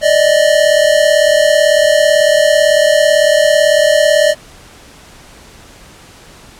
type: tone pair together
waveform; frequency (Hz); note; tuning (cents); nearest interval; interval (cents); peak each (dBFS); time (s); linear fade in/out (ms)
square; 587.3 / 625.3; D5 / D#5; 0 / +8; minor second; 108; -11; 0.01-4.35; 50
effects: pink hiss -39 dBFS RMS until 6.59 s + low-pass 10000 Hz 12 dB/octave